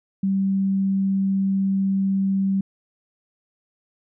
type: tone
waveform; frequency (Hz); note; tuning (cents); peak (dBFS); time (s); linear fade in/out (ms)
sine; 194; G3; -18; -18; 0.23-2.61; 5
effects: none